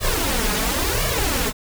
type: noise with flanger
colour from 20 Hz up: pink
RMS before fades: -21 dBFS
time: 0-1.53 s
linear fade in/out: 50 ms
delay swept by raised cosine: 1.7 to 4.8 ms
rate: 0.95 Hz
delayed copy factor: +0.8
effects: none